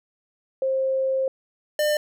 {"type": "tone pair in turn", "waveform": ["sine", "square"], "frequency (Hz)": [530, 600.7], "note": ["C5", "D5"], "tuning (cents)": [22, 39], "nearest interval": "major second", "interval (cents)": 217, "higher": "second", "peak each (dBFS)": -20, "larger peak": "neither", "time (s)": [[0.62, 1.28], [1.79, 1.97]], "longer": "first", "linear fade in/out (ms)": 2, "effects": []}